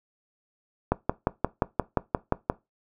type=click train; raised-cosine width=1 ms; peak=-7 dBFS; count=10; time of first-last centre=0.92-2.499 s; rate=5.7 Hz; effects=noise-tail reverb RT60 0.2 s tail -19 dB re dry